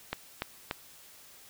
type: click train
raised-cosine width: 0.3 ms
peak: -15 dBFS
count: 3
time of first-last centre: 0.13-0.711 s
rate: 3.44 Hz
effects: white hiss -54 dBFS RMS until 1.49 s